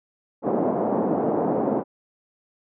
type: band-pass noise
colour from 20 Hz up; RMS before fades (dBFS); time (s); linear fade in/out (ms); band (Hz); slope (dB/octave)
pink; -23; 0.42-1.84; 50; 200 to 800; 24
effects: none